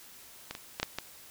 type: clicks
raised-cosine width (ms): 0.2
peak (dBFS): -19 / -22 / -15 / -10 / -15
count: 5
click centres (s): 0.51 / 0.551 / 0.799 / 0.83 / 0.986
effects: white hiss -52 dBFS RMS until 1.3 s